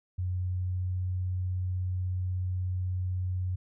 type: tone with pitch glide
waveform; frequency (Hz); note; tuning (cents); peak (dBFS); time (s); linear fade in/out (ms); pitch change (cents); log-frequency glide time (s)
sine; 91 to 91.63; F#2 to F#2; -28 to -16; -28; 0.18-3.56; 10; +12; 0.33-1.01
effects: none